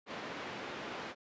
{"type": "band-pass noise", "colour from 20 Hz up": "pink", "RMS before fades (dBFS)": -43, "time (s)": [0.06, 1.15], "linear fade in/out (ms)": 50, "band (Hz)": [260, 2900], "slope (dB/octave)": 12, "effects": ["resampled to 16000 Hz"]}